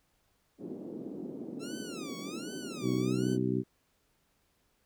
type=band-pass noise; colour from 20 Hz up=white; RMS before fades=-41 dBFS; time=0.58-3.41 s; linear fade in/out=50 ms; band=200 to 360 Hz; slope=24 dB/octave
type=tone with vibrato; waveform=10% pulse; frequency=1300 Hz; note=E6; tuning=24 cents flat; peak=-36 dBFS; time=1.59-3.38 s; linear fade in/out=50 ms; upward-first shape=sine; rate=1.3 Hz; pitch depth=270 cents each way
type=harmonic tone; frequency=63.2 Hz; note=B1; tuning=41 cents sharp; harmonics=2 / 3 / 4 / 5 / 6; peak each=-34 / -34 / -34 / -34 / -34 dBFS; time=2.81-3.64 s; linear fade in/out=50 ms
effects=pink hiss -73 dBFS RMS until 4.85 s